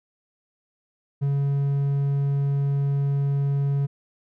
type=tone; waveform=triangle; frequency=140.2 Hz; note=C#3; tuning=20 cents sharp; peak=-18 dBFS; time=1.21-3.87 s; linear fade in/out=20 ms; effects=none